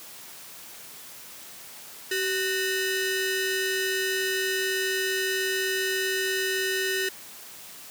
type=ring-modulated tone; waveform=sawtooth; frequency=1108.7 Hz; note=C#6; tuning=in tune; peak=-18 dBFS; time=2.11-7.09 s; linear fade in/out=5 ms; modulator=726 Hz; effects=white hiss -44 dBFS RMS until 7.9 s + high-pass 100 Hz 12 dB/octave